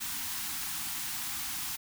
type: band-stop noise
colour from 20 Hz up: white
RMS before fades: -36 dBFS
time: 0-1.77 s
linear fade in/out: 20 ms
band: 340 to 730 Hz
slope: 96 dB/octave
effects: none